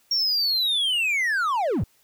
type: linear sweep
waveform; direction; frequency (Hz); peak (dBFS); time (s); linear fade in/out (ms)
triangle; down; 5590 to 56.9; -19; 0.11-1.84; 5
effects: white hiss -62 dBFS RMS until 2.03 s